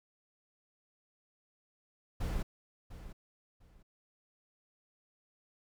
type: noise with echo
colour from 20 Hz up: brown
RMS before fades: -34 dBFS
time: 2.2-2.43 s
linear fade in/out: 10 ms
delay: 700 ms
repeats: 2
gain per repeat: -13 dB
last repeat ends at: 3.83 s
effects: none